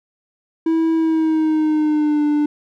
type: tone with pitch glide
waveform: triangle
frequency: 325.2 to 296.5 Hz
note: E4 to D4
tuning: -23 to +17 cents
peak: -12 dBFS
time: 0.66-2.46 s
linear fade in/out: 5 ms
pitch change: -160 cents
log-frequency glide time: 0.94-2.24 s
effects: none